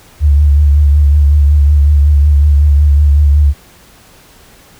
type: tone with vibrato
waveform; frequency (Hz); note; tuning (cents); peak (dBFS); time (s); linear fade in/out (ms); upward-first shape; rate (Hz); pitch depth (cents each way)
sine; 72.7; D2; -17; -4; 0.2-3.54; 50; triangle; 5.4; 59
effects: pink hiss -42 dBFS RMS until 4.79 s